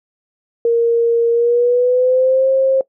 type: tone with pitch glide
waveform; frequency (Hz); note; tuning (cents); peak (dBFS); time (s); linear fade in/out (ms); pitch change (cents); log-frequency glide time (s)
sine; 466.2 to 532.4; A#4 to C5; 0 to +30; -10; 0.65-2.81; 2; +230; 1.31-2.49
effects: noise-tail reverb RT60 0.1 s tail -20 dB re dry

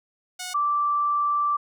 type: tone pair in turn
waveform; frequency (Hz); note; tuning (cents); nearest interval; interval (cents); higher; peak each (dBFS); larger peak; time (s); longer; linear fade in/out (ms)
5% pulse / sine; 731 / 1169.7; F#5 / D6; -21 / -7; minor sixth; 814; second; -20; neither; 0.39-0.54 / 0.54-1.57; second; 10
effects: none

